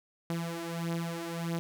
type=beating tone pair; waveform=sawtooth; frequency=166.9 / 168.5 Hz; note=E3 / E3; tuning=+22 / +38 cents; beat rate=1.6 Hz; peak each=-33 / -31 dBFS; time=0.3-1.59 s; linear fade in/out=0 ms; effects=none